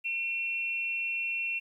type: tone pair together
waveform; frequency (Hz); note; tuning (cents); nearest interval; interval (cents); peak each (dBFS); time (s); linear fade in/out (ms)
sine; 2405 / 2713; D7 / E7; +41 / +49; major second; 208; -37 / -30; 0.04-1.6; 20
effects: 11-bit